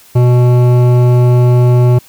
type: tone with hard clipping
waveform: sine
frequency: 123.1 Hz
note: B2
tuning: 5 cents flat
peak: -7 dBFS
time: 0.15-1.99 s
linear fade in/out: 10 ms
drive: 13 dB
effects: white hiss -42 dBFS RMS until 2.08 s